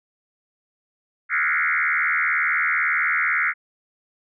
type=tone with frequency modulation; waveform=sine; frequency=1760 Hz; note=A6; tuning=in tune; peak=-18 dBFS; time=1.29-3.54 s; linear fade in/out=50 ms; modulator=78 Hz; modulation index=5.6; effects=none

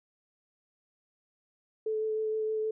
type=tone with vibrato; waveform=sine; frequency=435.2 Hz; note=A4; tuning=19 cents flat; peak=-28 dBFS; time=1.86-2.71 s; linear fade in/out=5 ms; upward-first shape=sine; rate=6.4 Hz; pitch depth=11 cents each way; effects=none

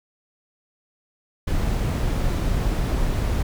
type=noise; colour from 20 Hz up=brown; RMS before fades=-22 dBFS; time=1.47-3.43 s; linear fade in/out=10 ms; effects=none

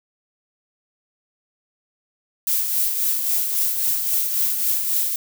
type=noise with tremolo; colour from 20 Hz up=violet; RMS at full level=-19 dBFS; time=2.47-5.16 s; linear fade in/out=2 ms; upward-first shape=triangle; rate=3.7 Hz; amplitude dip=50%; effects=none

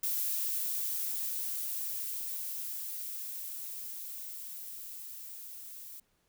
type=noise with level ramp; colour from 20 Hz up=violet; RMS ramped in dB=-32 to -47 dBFS; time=0.03-6 s; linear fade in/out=5 ms; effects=pink hiss -74 dBFS RMS until 6.28 s

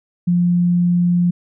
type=tone; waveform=sine; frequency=175.5 Hz; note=F3; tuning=9 cents sharp; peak=-12 dBFS; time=0.27-1.31 s; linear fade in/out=10 ms; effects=none

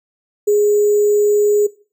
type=tone with sample-and-hold; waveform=sine; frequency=415.3 Hz; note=G#4; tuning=in tune; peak=-10 dBFS; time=0.47-1.67 s; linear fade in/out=10 ms; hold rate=7350 Hz; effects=noise-tail reverb RT60 0.4 s tail -20 dB re dry

